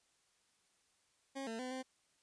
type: tone with pitch steps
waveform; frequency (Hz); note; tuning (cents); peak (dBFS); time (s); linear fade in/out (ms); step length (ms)
20% pulse; 271.3 / 225.3 / 254.2 / 259.7; C#4 / A3 / C4 / C4; -37 / +41 / -50 / -13; -36; 1.35-1.83; 20; 120
effects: white hiss -75 dBFS RMS until 2.22 s + resampled to 22050 Hz